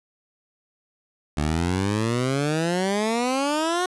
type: exponential sweep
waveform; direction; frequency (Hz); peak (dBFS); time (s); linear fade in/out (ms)
15% pulse; up; 72.3 to 370; -15; 1.37-3.86; 5
effects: resampled to 24000 Hz